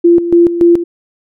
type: tone with tremolo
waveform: sine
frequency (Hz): 343.1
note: F4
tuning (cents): -31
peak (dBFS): -3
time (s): 0.04-0.84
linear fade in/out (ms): 10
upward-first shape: square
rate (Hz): 3.5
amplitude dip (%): 70
effects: none